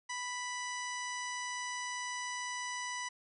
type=harmonic tone; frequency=987.8 Hz; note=B5; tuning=in tune; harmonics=1 / 2 / 3 / 4 / 5 / 6 / 7 / 8 / 9; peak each=-41 / -41 / -48 / -52 / -51 / -45 / -58 / -53 / -54 dBFS; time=0.09-3.09 s; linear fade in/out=10 ms; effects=none